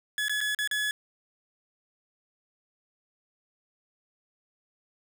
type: tone with dropouts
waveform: 30% pulse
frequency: 1700 Hz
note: G#6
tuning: 40 cents sharp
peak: -24 dBFS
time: 0.18-0.91 s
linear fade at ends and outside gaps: 1 ms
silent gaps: 0.283-0.295 / 0.406-0.412 / 0.548-0.588 / 0.675-0.712 s
effects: none